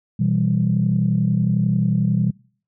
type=chord; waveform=sine; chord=E minor; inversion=second; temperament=equal; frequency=123.47 / 164.81 / 196 Hz; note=B2 / E3 / G3; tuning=0 / 0 / 0 cents; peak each=-20 dBFS; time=0.19-2.31 s; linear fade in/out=10 ms; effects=noise-tail reverb RT60 0.5 s tail -24 dB re dry + tanh soft clip ceiling -7 dBFS